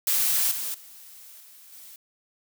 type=noise with level steps; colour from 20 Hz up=blue; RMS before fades=-23 / -31 / -47 / -50 / -46 dBFS; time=0.07-1.96 s; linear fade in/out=2 ms; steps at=0.51 / 0.74 / 1.4 / 1.72 s; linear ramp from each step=5 ms; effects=none